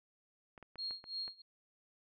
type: clicks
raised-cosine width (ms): 0.5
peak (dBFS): -37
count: 6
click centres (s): 0.578 / 0.627 / 0.757 / 0.909 / 1.041 / 1.279
type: tone with tremolo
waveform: sine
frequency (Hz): 4261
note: C8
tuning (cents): +31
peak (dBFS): -37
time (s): 0.78-1.42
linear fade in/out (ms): 10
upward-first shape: sine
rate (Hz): 3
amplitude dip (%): 95
effects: none